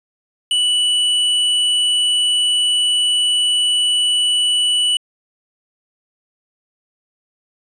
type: tone with hard clipping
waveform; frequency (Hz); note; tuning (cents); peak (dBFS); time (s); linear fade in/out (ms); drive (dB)
sine; 2960; F#7; 0; -15; 0.51-4.97; 2; 10
effects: resampled to 22050 Hz